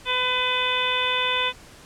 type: harmonic tone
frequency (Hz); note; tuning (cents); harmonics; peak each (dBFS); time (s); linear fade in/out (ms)
503; B4; +32; 1 / 2 / 3 / 4 / 5 / 6 / 7; -31 / -27 / -31 / -31 / -27 / -31 / -26; 0.05-1.53; 50
effects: pink hiss -47 dBFS RMS until 1.85 s + low-pass 10000 Hz 12 dB/octave